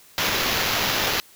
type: noise with sample-and-hold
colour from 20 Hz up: blue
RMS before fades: -23 dBFS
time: 0.18-1.2 s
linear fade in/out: 0 ms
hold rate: 8820 Hz
effects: white hiss -51 dBFS RMS until 1.35 s